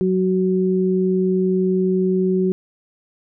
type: tone pair together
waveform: sine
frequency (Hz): 185.2 / 373.1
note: F#3 / F#4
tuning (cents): +2 / +14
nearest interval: octave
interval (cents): 1212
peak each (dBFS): -18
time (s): 0.01-2.52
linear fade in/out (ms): 0
effects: none